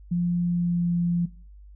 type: tone with pitch glide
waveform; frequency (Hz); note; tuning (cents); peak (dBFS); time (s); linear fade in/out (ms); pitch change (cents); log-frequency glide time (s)
sine; 174.61 to 173; F3 to F3; 0 to -16; -21; 0.11-1.26; 10; -16; 0.42-0.94
effects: noise-tail reverb RT60 0.4 s tail -19 dB re dry + added 50 Hz sine -44 dBFS peak until 1.75 s